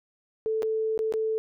sine tone with dropouts, 440 Hz, A4, in tune, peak -24 dBFS, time 0.46-1.38 s, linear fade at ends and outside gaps 0 ms, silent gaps 0.622-0.63 / 0.977-0.991 / 1.124-1.138 s, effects none

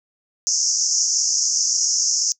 white band-pass noise, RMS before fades -20 dBFS, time 0.47-2.32 s, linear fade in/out 0 ms, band 5200 to 6800 Hz, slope 96 dB/octave, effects noise-tail reverb RT60 0.1 s tail -22 dB re dry

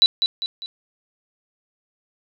sine tone with echo, 3951 Hz, B7, in tune, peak -9 dBFS, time 0.02-0.06 s, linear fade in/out 0 ms, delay 200 ms, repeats 3, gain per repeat -7 dB, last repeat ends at 0.66 s, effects none

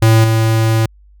square tone with level steps, 111.9 Hz, A2, 30 cents sharp, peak -7 / -11 dBFS, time 0.02-0.86 s, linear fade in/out 5 ms, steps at 0.24 s, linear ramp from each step 2 ms, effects added 50 Hz sine -42 dBFS peak until 1.2 s

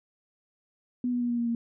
sine tone with pitch steps, 246.9 / 244.1 / 241.3 / 238.5 / 235.8 / 233 Hz, B3 / B3 / B3 / A#3 / A#3 / A#3, 0 / -20 / -40 / +40 / +20 / -1 cents, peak -25 dBFS, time 1.04-1.55 s, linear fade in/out 2 ms, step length 85 ms, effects none

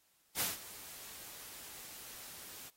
white noise with ADSR envelope, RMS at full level -33 dBFS, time 0.35-2.7 s, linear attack 52 ms, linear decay 170 ms, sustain -17 dB, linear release 20 ms, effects white hiss -72 dBFS RMS until 2.76 s + AAC 48 kbps

